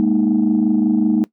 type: chord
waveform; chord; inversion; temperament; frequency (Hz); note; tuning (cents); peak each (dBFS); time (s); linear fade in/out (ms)
sine; Ab suspended second; none; equal; 207.7 / 233.1 / 311.1; Ab3 / Bb3 / Eb4; 0 / 0 / 0; -16; 0-1.24; 0
effects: noise-tail reverb RT60 0.1 s tail -20 dB re dry + tanh soft clip ceiling -7 dBFS